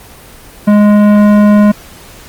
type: tone with tanh clipping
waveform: sine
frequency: 207.7 Hz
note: G#3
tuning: in tune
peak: -5 dBFS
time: 0.67-1.72 s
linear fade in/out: 10 ms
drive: 15 dB
effects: pink hiss -35 dBFS RMS until 2.28 s + Opus 24 kbps